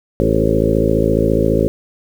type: harmonic tone with a mistuned harmonic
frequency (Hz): 54.6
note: A1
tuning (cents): -13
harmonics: 1 / 2 / 3 / 4 / 5 / 6 / 7 / 8 / 9 / 10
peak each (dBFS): -21 / -21 / -21 / -21 / -21 / -21 / -21 / -21 / -21 / -21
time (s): 0.2-1.68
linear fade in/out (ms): 0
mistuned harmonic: 7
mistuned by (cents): +32
effects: 7-bit